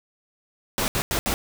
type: noise bursts at uneven times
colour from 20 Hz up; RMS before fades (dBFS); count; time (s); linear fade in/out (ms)
pink; -24; 4; 0.78-0.88 / 0.95-1.02 / 1.11-1.19 / 1.26-1.34; 0
effects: none